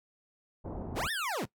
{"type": "low-pass noise", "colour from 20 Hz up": "pink", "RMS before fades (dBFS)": -39, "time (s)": [0.64, 1.08], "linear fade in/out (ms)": 20, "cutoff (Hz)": 830, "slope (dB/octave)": 24}
{"type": "linear two-way sweep", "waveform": "25% pulse", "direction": "up then down", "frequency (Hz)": [56, 1864.7, 56], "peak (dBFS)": -28, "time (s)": [0.95, 1.46], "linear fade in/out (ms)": 20, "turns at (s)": 1.11}
{"effects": ["noise-tail reverb RT60 0.1 s tail -18 dB re dry"]}